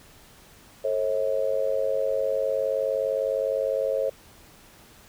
sine tone with amplitude modulation, 541 Hz, C#5, 42 cents flat, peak -18 dBFS, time 0.84-4.1 s, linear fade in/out 10 ms, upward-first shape sine, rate 99.7 Hz, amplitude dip 100%, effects pink hiss -52 dBFS RMS until 5.08 s

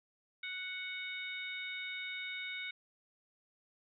harmonic tone, 740 Hz, F#5, in tune, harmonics 2 / 3 / 4 / 5, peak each -47 / -41 / -52 / -45 dBFS, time 0.43-2.71 s, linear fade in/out 5 ms, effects none

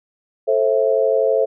sine chord, A minor, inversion none, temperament equal with one note detuned, 440 / 532.1 / 659.3 Hz, A4 / C5 / E5, 0 / +29 / 0 cents, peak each -18 / -17 / -20 dBFS, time 0.47-1.46 s, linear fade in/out 20 ms, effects none

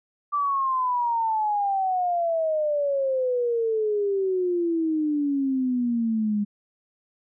sine exponential sweep, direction down, 1175 to 203.7 Hz, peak -21 dBFS, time 0.32-6.45 s, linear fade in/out 20 ms, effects none

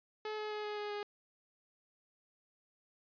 sawtooth tone with pitch steps, 428.8 / 425.6 / 422.4 / 419.2 / 416.1 / 413 Hz, A4 / G#4 / G#4 / G#4 / G#4 / G#4, -45 / +42 / +29 / +16 / +3 / -10 cents, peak -34 dBFS, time 0.25-1.03 s, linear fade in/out 2 ms, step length 130 ms, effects resampled to 11025 Hz

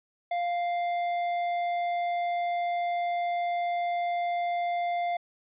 sine tone with tanh clipping, 698.5 Hz, F5, in tune, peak -28 dBFS, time 0.31-5.17 s, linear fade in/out 5 ms, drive 10 dB, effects resampled to 8000 Hz

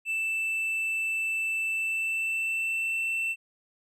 triangle tone with pitch glide, 2650 to 2679 Hz, E7 to E7, +9 to +27 cents, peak -25 dBFS, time 0.05-3.36 s, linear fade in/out 50 ms, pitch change +18 cents, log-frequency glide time 1.61-3.05 s, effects none

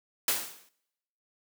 white noise with exponential decay, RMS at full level -24 dBFS, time 0.28-0.69 s, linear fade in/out 2 ms, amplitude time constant 87 ms, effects noise-tail reverb RT60 0.9 s tail -25 dB re dry + high-pass 200 Hz 12 dB/octave

